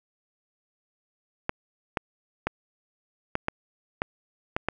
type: clicks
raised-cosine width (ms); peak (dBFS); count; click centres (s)
0.5; -10; 8; 1.494 / 1.972 / 2.47 / 3.354 / 3.484 / 4.019 / 4.565 / 4.686
effects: none